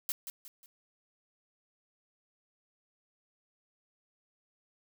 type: noise with echo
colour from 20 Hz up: blue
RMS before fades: -33 dBFS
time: 0.09-0.12 s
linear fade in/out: 0 ms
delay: 180 ms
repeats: 3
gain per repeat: -8 dB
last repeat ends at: 0.66 s
effects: none